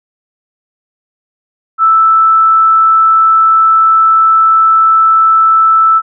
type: tone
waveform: sine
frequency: 1318.5 Hz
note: E6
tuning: in tune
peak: -4 dBFS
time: 1.78-6.02 s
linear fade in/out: 50 ms
effects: none